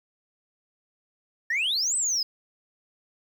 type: exponential two-way sweep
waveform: sine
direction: up then down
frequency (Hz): 1760 to 8300 to 4925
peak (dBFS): -21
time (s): 1.5-2.23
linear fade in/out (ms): 5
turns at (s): 1.96
effects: tanh soft clip ceiling -21 dBFS + 9-bit